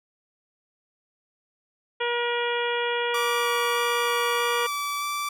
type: harmonic tone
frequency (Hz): 477.8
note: A#4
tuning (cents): +43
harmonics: 1 / 2 / 3 / 4 / 5 / 6 / 7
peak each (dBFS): -27 / -30 / -32 / -33 / -34 / -35 / -35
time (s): 2-4.67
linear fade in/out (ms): 10
type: tone with vibrato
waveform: sawtooth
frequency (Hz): 1160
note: D6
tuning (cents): -22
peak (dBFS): -23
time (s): 3.14-5.29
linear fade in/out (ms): 5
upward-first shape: square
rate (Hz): 1.6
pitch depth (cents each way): 8
effects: none